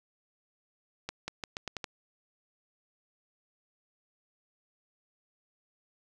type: accelerating click train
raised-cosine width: 0.2 ms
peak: -18 dBFS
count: 7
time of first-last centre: 1.09-1.842 s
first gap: 190 ms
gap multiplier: 0.83
effects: none